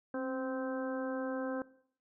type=harmonic tone with a mistuned harmonic; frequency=259.8 Hz; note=C4; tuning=12 cents flat; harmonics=1 / 2 / 3 / 4 / 5 / 6; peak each=-37 / -38 / -47 / -48 / -49 / -46 dBFS; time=0.14-1.62 s; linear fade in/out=2 ms; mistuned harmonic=1; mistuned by=+39 cents; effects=noise-tail reverb RT60 0.6 s tail -19 dB re dry